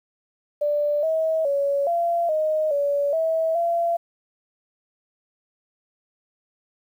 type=tone with pitch steps; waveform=sine; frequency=588 / 641 / 562 / 684 / 621 / 570 / 648 / 681 Hz; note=D5 / E5 / C#5 / F5 / D#5 / C#5 / E5 / F5; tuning=+2 / -49 / +24 / -36 / -3 / +48 / -30 / -44 cents; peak=-19 dBFS; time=0.61-3.97 s; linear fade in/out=10 ms; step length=420 ms; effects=9-bit